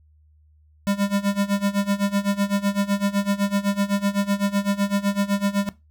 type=tone with tremolo; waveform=square; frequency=200.5 Hz; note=G3; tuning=39 cents sharp; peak=-18 dBFS; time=0.87-5.69 s; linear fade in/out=0 ms; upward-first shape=sine; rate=7.9 Hz; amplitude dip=90%; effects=noise-tail reverb RT60 0.2 s tail -17 dB re dry + added 76 Hz sine -53 dBFS peak until 5.9 s